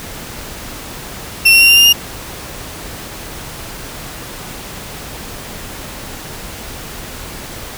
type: tone with pitch steps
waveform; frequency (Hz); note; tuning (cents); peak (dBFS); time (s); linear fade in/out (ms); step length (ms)
35% pulse; 2709 / 2733 / 2756 / 2780 / 2805 / 2829; E7 / F7 / F7 / F7 / F7 / F7; +47 / -38 / -24 / -9 / +7 / +22; -3; 1.45-1.93; 10; 80
effects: pink hiss -29 dBFS RMS until 7.77 s